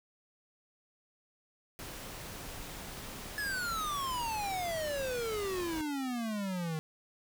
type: noise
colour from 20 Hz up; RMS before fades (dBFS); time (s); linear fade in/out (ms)
pink; -44; 1.79-5.81; 0
type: exponential sweep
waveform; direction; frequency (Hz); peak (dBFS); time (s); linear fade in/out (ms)
square; down; 1721 to 154.2; -34; 3.38-6.79; 0
effects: none

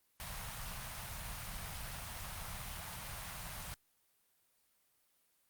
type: band-stop noise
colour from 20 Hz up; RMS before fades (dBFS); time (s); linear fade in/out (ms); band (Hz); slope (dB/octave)
pink; -44; 0.2-3.74; 0; 170 to 680; 24
effects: white hiss -75 dBFS RMS until 5.49 s + Opus 32 kbps

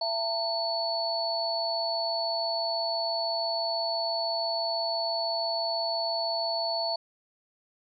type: tone cluster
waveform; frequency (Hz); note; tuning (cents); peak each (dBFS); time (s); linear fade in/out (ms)
sine; 670 / 904 / 4437; E5 / A5 / C#8; +28 / +47 / +1; -30 / -35 / -30; 0.01-6.96; 5
effects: none

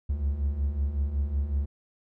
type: beating tone pair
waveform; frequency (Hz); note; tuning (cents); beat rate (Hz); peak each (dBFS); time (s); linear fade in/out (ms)
triangle; 67 / 72.4; C2 / D2; +42 / -24; 5.4; -30 / -24; 0.09-1.66; 10
effects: none

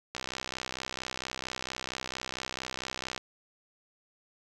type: click train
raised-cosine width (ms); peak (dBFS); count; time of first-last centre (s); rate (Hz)
0.2; -17; 196; 0.15-3.178; 64.4
effects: none

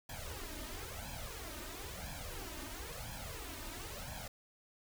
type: noise with flanger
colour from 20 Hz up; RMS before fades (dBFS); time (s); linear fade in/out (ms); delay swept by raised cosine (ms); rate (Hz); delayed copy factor
pink; -45; 0.09-4.28; 5; 1.2 to 3.3; 0.99; +0.8
effects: none

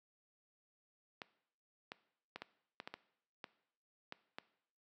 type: clicks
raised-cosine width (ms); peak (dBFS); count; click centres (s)
0.3; -28; 10; 1.218 / 1.919 / 2.36 / 2.42 / 2.801 / 2.875 / 2.94 / 3.442 / 4.124 / 4.385
effects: noise-tail reverb RT60 0.7 s tail -18 dB re dry + high-pass 200 Hz 12 dB/octave

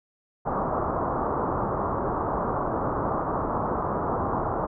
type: low-pass noise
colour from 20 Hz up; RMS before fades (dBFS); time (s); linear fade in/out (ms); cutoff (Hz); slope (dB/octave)
white; -27; 0.45-4.67; 20; 1200; 48
effects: none

